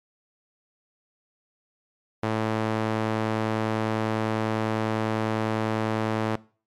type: tone with band-pass filter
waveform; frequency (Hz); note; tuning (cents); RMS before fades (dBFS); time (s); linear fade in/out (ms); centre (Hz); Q
sawtooth; 110; A2; 0; -26; 2.23-6.36; 5; 730; 0.5
effects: noise-tail reverb RT60 0.4 s tail -21 dB re dry + MP3 96 kbps